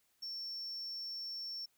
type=tone; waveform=triangle; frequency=5440 Hz; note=F8; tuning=46 cents flat; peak=-39 dBFS; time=0.22-1.66 s; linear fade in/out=10 ms; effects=white hiss -75 dBFS RMS until 1.77 s